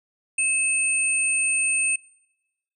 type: tone pair together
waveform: sine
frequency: 2600 / 8745 Hz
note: E7 / C#9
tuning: -24 / -25 cents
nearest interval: octave + major sixth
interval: 2099 cents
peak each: -22 dBFS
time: 0.38-1.96 s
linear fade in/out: 5 ms
effects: noise-tail reverb RT60 1.0 s tail -25 dB re dry